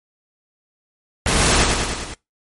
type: noise with echo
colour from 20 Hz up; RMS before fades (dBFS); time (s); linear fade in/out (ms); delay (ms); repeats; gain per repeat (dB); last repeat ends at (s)
pink; -17; 1.26-1.64; 2; 100; 5; -3; 2.14
effects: noise-tail reverb RT60 0.2 s tail -23 dB re dry + MP3 48 kbps